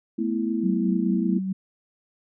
sine chord, A suspended second, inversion none, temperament equal, 220 / 246.9 / 329.6 Hz, A3 / B3 / E4, 0 / 0 / 0 cents, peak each -26 / -28 / -27 dBFS, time 0.18-1.39 s, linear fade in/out 10 ms
sine tone with tremolo, 190 Hz, F#3, 46 cents sharp, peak -21 dBFS, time 0.63-1.53 s, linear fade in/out 10 ms, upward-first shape sine, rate 4.6 Hz, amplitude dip 45%
effects none

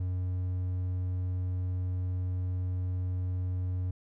triangle tone, 91.2 Hz, F#2, 24 cents flat, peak -27 dBFS, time 0-3.91 s, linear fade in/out 5 ms, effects none

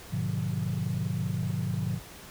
sine chord, G# diminished seventh, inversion none, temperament just, 103.83 / 124.59 / 149.51 / 179.41 Hz, G#2 / B2 / D3 / F3, 0 / +16 / +31 / +47 cents, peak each -32 dBFS, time 0.1-2 s, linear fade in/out 50 ms, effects tanh soft clip ceiling -21 dBFS + pink hiss -47 dBFS RMS until 2.3 s

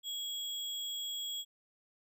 sine tone with sample-and-hold, 3322 Hz, G#7, in tune, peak -36 dBFS, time 0.03-1.45 s, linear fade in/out 50 ms, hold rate 11025 Hz, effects resampled to 32000 Hz

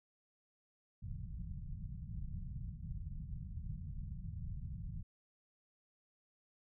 pink low-pass noise, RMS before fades -44 dBFS, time 1.02-5.03 s, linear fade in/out 10 ms, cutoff 180 Hz, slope 48 dB/octave, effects none

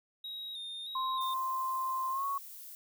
triangle tone with vibrato, 3729 Hz, A#7, in tune, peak -38 dBFS, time 0.24-1.34 s, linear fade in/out 5 ms, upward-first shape square, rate 1.6 Hz, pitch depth 38 cents each way
sine tone with pitch glide, 1046.5 to 1108.7 Hz, C6 to C#6, 0 to 0 cents, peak -31 dBFS, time 0.95-2.38 s, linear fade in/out 5 ms, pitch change +100 cents, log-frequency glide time 2.1-2.25 s
violet noise, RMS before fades -48 dBFS, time 1.21-2.75 s, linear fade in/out 0 ms
effects none

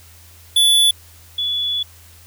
square / sine tone pair in turn, 3450 / 3424 Hz, A7 / A7, -35 / -48 cents, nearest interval unison, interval 13 cents, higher first, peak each -11 / -18 dBFS, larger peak first, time 0.56-0.91 / 1.38-1.83 s, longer second, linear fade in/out 5 ms, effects added 84 Hz sine -45 dBFS peak until 2.26 s + white hiss -47 dBFS RMS until 2.26 s

